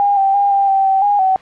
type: tone with pitch steps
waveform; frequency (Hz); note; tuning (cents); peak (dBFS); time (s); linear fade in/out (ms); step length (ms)
sine; 809 / 781 / 805 / 793 / 778 / 772 / 818 / 759; G#5 / G5 / G5 / G5 / G5 / G5 / G#5 / F#5; -46 / -7 / +46 / +20 / -13 / -27 / -26 / +44; -10; 0-1.36; 0; 170
effects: white hiss -40 dBFS RMS until 1.41 s + low-pass 2000 Hz 12 dB/octave